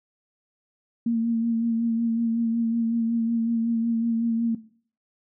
sine tone with vibrato, 230 Hz, A#3, 23 cents flat, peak -20 dBFS, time 1.06-4.55 s, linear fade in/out 5 ms, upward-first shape sine, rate 5.4 Hz, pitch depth 25 cents each way, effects noise-tail reverb RT60 0.5 s tail -18 dB re dry

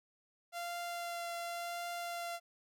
sawtooth tone with vibrato, 690 Hz, F5, 21 cents flat, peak -35 dBFS, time 0.52-2.4 s, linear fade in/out 50 ms, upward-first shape triangle, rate 0.91 Hz, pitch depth 12 cents each way, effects none

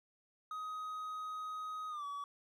triangle tone with pitch glide, 1257 to 1139.4 Hz, D#6 to C#6, +17 to +47 cents, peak -38 dBFS, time 0.51-2.24 s, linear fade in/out 2 ms, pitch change -170 cents, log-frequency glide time 1.89-2.05 s, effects none

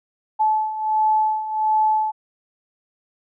sine beating tone pair, 864 / 865.4 Hz, A5 / A5, -32 / -29 cents, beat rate 1.4 Hz, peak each -23 / -18 dBFS, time 0.39-2.12 s, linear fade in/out 20 ms, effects none

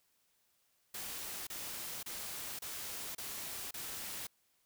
white noise bursts, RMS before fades -43 dBFS, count 6, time 0.94-4.27 s, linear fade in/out 5 ms, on 530 ms, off 30 ms, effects white hiss -75 dBFS RMS until 4.65 s

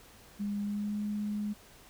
sine tone with pitch glide, 204 to 208.4 Hz, G#3 to G#3, -31 to +6 cents, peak -31 dBFS, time 0.39-1.54 s, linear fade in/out 20 ms, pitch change +37 cents, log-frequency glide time 0.6-0.96 s, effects pink hiss -56 dBFS RMS until 1.89 s

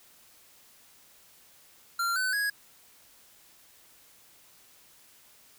square tone with pitch steps, 1380 / 1513.6 / 1660.2 Hz, F6 / F#6 / G#6, -21 / +39 / -1 cents, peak -27 dBFS, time 1.99-2.5 s, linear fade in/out 5 ms, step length 170 ms, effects white hiss -58 dBFS RMS until 5.58 s

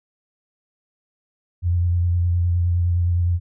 sine tone with vibrato, 87.31 Hz, F2, in tune, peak -16 dBFS, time 1.62-3.4 s, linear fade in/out 50 ms, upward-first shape triangle, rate 9.7 Hz, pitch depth 31 cents each way, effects none

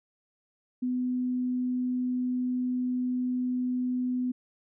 sine tone, 250.7 Hz, B3, 26 cents sharp, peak -26 dBFS, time 0.82-4.32 s, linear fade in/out 10 ms, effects none

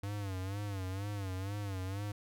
square tone with vibrato, 98 Hz, G2, in tune, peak -37 dBFS, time 0.03-2.12 s, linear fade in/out 5 ms, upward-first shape sine, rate 2.1 Hz, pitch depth 97 cents each way, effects none

